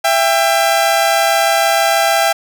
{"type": "tone pair together", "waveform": "sawtooth", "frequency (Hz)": [668.5, 795], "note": ["E5", "G5"], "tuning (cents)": [24, 24], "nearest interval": "minor third", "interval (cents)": 300, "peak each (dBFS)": -10, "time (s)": [0.04, 2.33], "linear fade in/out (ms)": 10, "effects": []}